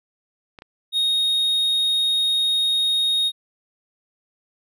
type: clicks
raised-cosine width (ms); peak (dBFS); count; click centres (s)
0.3; -24; 2; 0.588 / 0.621
type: tone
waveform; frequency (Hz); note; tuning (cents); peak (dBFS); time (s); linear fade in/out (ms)
triangle; 3729; A#7; 0; -16; 0.92-3.32; 50
effects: none